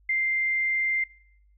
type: tone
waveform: sine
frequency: 2093 Hz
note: C7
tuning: in tune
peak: -22 dBFS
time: 0.09-1.04 s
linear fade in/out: 5 ms
effects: noise-tail reverb RT60 0.8 s tail -25 dB re dry + added 50 Hz sine -57 dBFS peak until 1.57 s